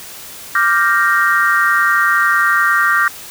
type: chord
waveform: sine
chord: G minor seventh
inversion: second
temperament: equal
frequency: 1174.7 / 1396.9 / 1568 / 1864.7 Hz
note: D6 / F6 / G6 / Bb6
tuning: 0 / 0 / 0 / 0 cents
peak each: -16 dBFS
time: 0.55-3.08 s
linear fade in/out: 2 ms
effects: white hiss -33 dBFS RMS until 3.3 s